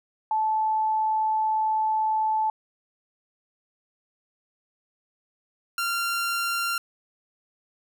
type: tone pair in turn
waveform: sine / sawtooth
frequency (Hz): 871 / 1382.6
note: A5 / F6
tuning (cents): -18 / -18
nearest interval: minor sixth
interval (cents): 800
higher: second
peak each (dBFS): -21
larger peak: neither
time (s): 0.31-2.5 / 5.78-6.78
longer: first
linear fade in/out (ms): 2
effects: none